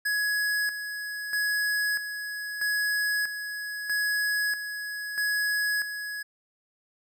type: tone with tremolo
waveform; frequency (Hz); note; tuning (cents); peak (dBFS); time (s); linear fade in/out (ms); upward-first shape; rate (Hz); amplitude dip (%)
square; 1677; G#6; +16; -25; 0.05-6.23; 10; square; 0.78; 60
effects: none